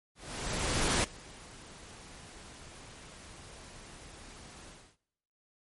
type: noise with ADSR envelope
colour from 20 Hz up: pink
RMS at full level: -27 dBFS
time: 0.15-4.97 s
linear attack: 890 ms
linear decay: 4 ms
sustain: -23 dB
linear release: 290 ms
effects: noise-tail reverb RT60 1.0 s tail -24 dB re dry + MP3 48 kbps